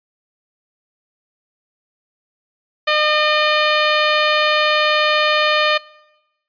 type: tone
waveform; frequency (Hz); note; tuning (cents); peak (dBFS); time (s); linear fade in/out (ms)
10% pulse; 607; D#5; -43; -5; 2.87-5.78; 10
effects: noise-tail reverb RT60 1.0 s tail -23 dB re dry + resampled to 11025 Hz